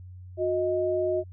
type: tone pair together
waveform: sine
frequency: 363.1 / 628 Hz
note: F#4 / D#5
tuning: -33 / +16 cents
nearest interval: major sixth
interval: 949 cents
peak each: -26 dBFS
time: 0.37-1.24 s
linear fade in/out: 50 ms
effects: added 91 Hz sine -41 dBFS peak until 1.32 s